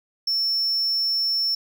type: tone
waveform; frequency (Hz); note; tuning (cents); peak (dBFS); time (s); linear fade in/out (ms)
triangle; 5400; E8; +41; -19; 0.27-1.55; 5
effects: none